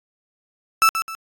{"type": "tone with echo", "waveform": "35% pulse", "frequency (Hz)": 1318.5, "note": "E6", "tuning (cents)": 0, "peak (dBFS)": -10, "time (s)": [0.82, 0.89], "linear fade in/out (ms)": 0, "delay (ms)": 130, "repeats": 2, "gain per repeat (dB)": -9, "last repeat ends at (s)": 1.15, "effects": ["AAC 64 kbps"]}